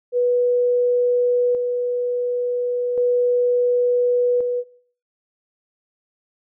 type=tone with tremolo; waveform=sine; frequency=490 Hz; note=B4; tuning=14 cents flat; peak=-15 dBFS; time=0.12-4.64 s; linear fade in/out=50 ms; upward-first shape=square; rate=0.35 Hz; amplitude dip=40%; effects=noise-tail reverb RT60 0.5 s tail -18 dB re dry